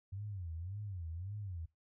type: tone with vibrato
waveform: sine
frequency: 92.2 Hz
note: F#2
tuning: 6 cents flat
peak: -40 dBFS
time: 0.12-1.66 s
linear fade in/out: 10 ms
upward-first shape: sine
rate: 1.8 Hz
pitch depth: 230 cents each way
effects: noise-tail reverb RT60 0.2 s tail -22 dB re dry